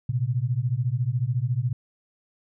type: beating tone pair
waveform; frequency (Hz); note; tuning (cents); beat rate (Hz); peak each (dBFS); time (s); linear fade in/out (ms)
sine; 116.54 / 130.54; A#2 / C3; 0 / -4; 14; -25 / -25; 0.09-1.73; 5
effects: none